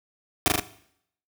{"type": "noise with echo", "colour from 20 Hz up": "pink", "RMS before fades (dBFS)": -19, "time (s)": [0.46, 0.48], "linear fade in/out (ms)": 0, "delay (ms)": 39, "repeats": 3, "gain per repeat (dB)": -2, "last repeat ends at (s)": 0.597, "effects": ["noise-tail reverb RT60 0.7 s tail -17 dB re dry", "high-pass 60 Hz 12 dB/octave"]}